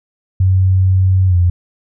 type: tone with pitch glide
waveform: sine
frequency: 93.9 to 88.12 Hz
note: F#2 to F2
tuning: +26 to +16 cents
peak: -8 dBFS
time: 0.4-1.5 s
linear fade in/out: 5 ms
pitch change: -110 cents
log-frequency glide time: 1.27-1.36 s
effects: none